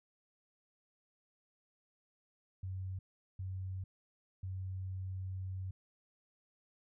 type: tone bursts at uneven times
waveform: sine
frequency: 94 Hz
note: F#2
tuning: 28 cents sharp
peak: -38 dBFS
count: 3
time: 2.63-2.99 / 3.39-3.84 / 4.43-5.71 s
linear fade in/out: 5 ms
effects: none